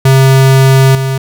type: tone with level steps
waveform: square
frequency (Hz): 133.6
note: C3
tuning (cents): +36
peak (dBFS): -4 / -12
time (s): 0.05-1.18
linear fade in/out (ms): 5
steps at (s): 0.95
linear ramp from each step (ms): 2
effects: none